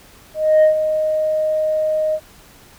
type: tone with ADSR envelope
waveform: sine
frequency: 621 Hz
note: D#5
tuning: 3 cents flat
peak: -5 dBFS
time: 0.34-2.2 s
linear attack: 290 ms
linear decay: 110 ms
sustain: -10 dB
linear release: 60 ms
effects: tanh soft clip ceiling -7 dBFS + pink hiss -46 dBFS RMS until 2.78 s